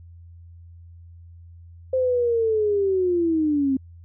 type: linear sweep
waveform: sine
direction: down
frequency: 523.3 to 261.6 Hz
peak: -18 dBFS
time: 1.93-3.77 s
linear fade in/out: 5 ms
effects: added 85 Hz sine -42 dBFS peak until 4.04 s